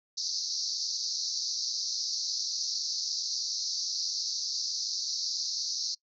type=band-pass noise; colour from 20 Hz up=pink; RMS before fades=-33 dBFS; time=0.17-5.95 s; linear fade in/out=10 ms; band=4200 to 6100 Hz; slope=96 dB/octave; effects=noise-tail reverb RT60 0.1 s tail -25 dB re dry